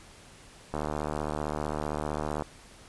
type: click train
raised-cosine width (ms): 1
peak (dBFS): -17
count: 128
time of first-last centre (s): 0.74-2.422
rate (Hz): 75.5
effects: pink hiss -52 dBFS RMS until 2.88 s + resampled to 24000 Hz